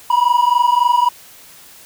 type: tone pair together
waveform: triangle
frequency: 959.4 / 983 Hz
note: A#5 / B5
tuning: +50 / -8 cents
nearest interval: unison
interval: 42 cents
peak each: -12 dBFS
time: 0.1-1.09 s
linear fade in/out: 5 ms
effects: white hiss -42 dBFS RMS until 1.85 s